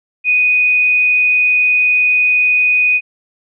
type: tone with frequency modulation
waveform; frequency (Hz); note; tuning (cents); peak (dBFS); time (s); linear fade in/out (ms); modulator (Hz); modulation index
sine; 2486; D#7; -2; -9; 0.24-3.01; 50; 37.7; 0.37
effects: none